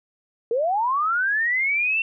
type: linear sweep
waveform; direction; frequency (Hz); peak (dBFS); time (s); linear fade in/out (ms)
sine; up; 440.9 to 2722; -19; 0.51-2.02; 2
effects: none